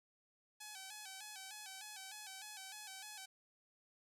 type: tone with vibrato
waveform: 5% pulse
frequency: 806 Hz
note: G5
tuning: 48 cents sharp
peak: -37 dBFS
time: 0.6-3.26 s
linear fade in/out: 10 ms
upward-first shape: square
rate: 3.3 Hz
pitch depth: 87 cents each way
effects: none

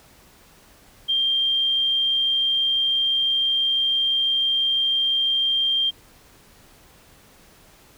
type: tone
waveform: sine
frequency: 3183 Hz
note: G7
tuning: 26 cents sharp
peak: -18 dBFS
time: 1.08-5.91 s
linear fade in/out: 20 ms
effects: pink hiss -52 dBFS RMS until 7.97 s

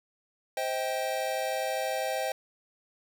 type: chord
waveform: square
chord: C minor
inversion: none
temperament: equal with one note detuned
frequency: 523.3 / 635.7 / 784 Hz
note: C5 / Eb5 / G5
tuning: 0 / +37 / 0 cents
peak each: -34 dBFS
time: 0.57-2.32 s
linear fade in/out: 2 ms
effects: none

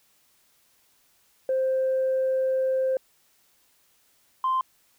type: tone pair in turn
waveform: sine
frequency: 524 / 1042.3 Hz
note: C5 / C6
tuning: +2 / -7 cents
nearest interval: octave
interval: 1191 cents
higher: second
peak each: -20 dBFS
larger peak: neither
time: 1.49-2.97 / 4.44-4.61 s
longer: first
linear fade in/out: 2 ms
effects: tanh soft clip ceiling -18 dBFS + white hiss -64 dBFS RMS until 4.98 s

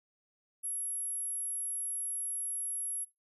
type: tone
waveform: sine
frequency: 11200 Hz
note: F9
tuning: 4 cents sharp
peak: -32 dBFS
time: 0.63-3.05 s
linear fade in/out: 20 ms
effects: noise-tail reverb RT60 0.2 s tail -18 dB re dry + tanh soft clip ceiling -32 dBFS

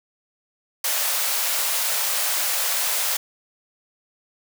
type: high-pass noise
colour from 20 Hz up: white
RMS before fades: -23 dBFS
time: 0.84-3.17 s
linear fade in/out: 5 ms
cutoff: 500 Hz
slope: 48 dB/octave
effects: none

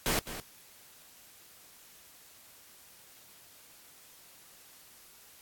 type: noise with echo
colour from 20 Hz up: pink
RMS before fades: -29 dBFS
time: 0.06-0.19 s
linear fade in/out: 0 ms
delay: 210 ms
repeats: 1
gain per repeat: -12 dB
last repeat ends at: 0.4 s
effects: white hiss -56 dBFS RMS until 5.41 s + AAC 64 kbps

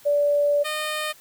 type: tone pair in turn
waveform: sine / 10% pulse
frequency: 580 / 612.2 Hz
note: D5 / D#5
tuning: -22 / -28 cents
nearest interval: minor second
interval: 94 cents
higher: second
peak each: -17 dBFS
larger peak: neither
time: 0.05-0.64 / 0.64-1.13 s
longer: first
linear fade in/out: 20 ms
effects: white hiss -51 dBFS RMS until 1.2 s

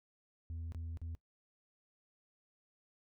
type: tone with dropouts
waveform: sine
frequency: 82.41 Hz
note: E2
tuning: in tune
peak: -37 dBFS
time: 0.5-1.15 s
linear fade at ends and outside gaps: 0 ms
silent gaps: 0.721-0.747 / 0.972-1.016 s
effects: noise-tail reverb RT60 0.1 s tail -22 dB re dry + tanh soft clip ceiling -39 dBFS

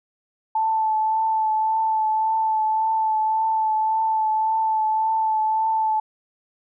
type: tone with vibrato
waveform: sine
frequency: 877 Hz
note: A5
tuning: 6 cents flat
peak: -18 dBFS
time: 0.55-6 s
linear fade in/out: 5 ms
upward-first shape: triangle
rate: 1.8 Hz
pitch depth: 21 cents each way
effects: none

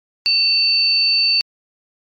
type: tone pair together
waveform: sine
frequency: 2700 / 4541 Hz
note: E7 / C#8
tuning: +41 / +41 cents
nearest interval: major sixth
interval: 900 cents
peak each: -20 / -13 dBFS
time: 0.26-1.41 s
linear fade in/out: 0 ms
effects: MP3 96 kbps

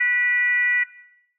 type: tone with frequency modulation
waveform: sine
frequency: 1952 Hz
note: B6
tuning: 21 cents flat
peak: -17 dBFS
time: 0-0.84 s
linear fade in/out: 10 ms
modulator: 468 Hz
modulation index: 0.49
effects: noise-tail reverb RT60 0.8 s tail -17 dB re dry

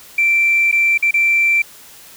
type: tone with dropouts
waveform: sine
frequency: 2346 Hz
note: D7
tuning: 2 cents flat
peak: -10 dBFS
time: 0.18-1.62 s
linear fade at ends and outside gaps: 5 ms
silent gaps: 0.715-0.725 / 0.977-1.025 / 1.11-1.14 s
effects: tanh soft clip ceiling -6 dBFS + white hiss -41 dBFS RMS until 2.16 s

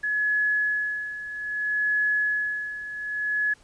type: tone with tremolo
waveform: sine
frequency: 1697 Hz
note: G#6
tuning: 37 cents sharp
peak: -20 dBFS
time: 0.03-3.54 s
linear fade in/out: 10 ms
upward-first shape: sine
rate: 0.62 Hz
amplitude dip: 75%
effects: pink hiss -57 dBFS RMS until 3.63 s + resampled to 22050 Hz

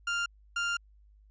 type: tone pair in turn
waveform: 30% pulse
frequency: 1396.9 / 1396.9 Hz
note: F6 / F6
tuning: 0 / 0 cents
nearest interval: unison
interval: 0 cents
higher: neither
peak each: -26 dBFS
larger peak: neither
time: 0.07-0.26 / 0.56-0.77 s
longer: second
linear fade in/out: 5 ms
effects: added 51 Hz sine -56 dBFS peak until 1.3 s + resampled to 16000 Hz

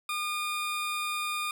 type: tone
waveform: 20% pulse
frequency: 1215 Hz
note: D#6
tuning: 42 cents flat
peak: -25 dBFS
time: 0.09-1.51 s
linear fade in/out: 2 ms
effects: none

